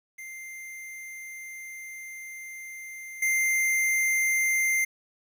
square tone with level steps, 2093 Hz, C7, in tune, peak -39 / -23 dBFS, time 0.18-4.85 s, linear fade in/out 10 ms, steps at 3.22 s, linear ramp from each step 5 ms, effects 10-bit

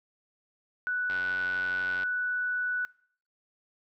sine tone, 1482 Hz, F#6, 2 cents sharp, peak -27 dBFS, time 0.87-2.85 s, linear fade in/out 0 ms
click train, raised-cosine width 0.3 ms, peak -24 dBFS, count 87, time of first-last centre 1.1-2.033 s, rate 92.2 Hz
effects noise-tail reverb RT60 0.6 s tail -24 dB re dry

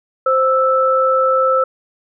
sine tone pair together, 523.3 / 1318.6 Hz, C5 / E6, 0 / 0 cents, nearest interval octave + major third, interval 1600 cents, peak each -14 dBFS, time 0.26-1.64 s, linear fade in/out 5 ms, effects none

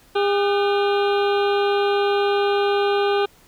harmonic tone with a mistuned harmonic, 404 Hz, G#4, 48 cents flat, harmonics 1 / 2 / 3 / 4 / 6 / 7 / 8 / 9 / 10, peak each -18 / -24 / -28 / -30 / -34 / -35 / -36 / -37 / -38 dBFS, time 0.15-3.26 s, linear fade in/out 10 ms, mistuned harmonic 4, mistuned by -100 cents, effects pink hiss -53 dBFS RMS until 3.47 s

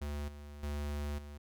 square tone with level steps, 73 Hz, D2, 10 cents flat, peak -37 / -47 / -36 / -46 dBFS, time 0.01-1.38 s, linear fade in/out 10 ms, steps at 0.28 / 0.63 / 1.18 s, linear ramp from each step 5 ms, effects none

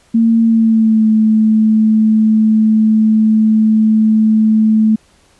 sine tone with pitch glide, 227.7 to 218 Hz, A#3 to A3, -40 to -16 cents, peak -7 dBFS, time 0.14-4.96 s, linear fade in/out 10 ms, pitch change -76 cents, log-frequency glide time 0.43-1.07 s, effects pink hiss -51 dBFS RMS until 5.39 s + resampled to 24000 Hz

